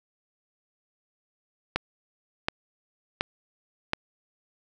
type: click train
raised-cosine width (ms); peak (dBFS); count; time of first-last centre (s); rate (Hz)
0.3; -8; 4; 1.76-3.934; 1.38
effects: none